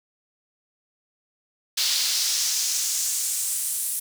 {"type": "noise with high-pass filter sweep", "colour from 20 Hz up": "brown", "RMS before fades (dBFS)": -25, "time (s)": [1.77, 4], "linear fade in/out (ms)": 10, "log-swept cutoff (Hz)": [4200, 10000], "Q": 2, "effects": []}